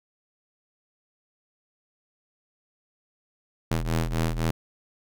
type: ring-modulated tone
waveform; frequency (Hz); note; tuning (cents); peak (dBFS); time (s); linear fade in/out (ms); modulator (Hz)
sawtooth; 81.3; E2; -23; -17; 3.71-4.51; 5; 42.6
effects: none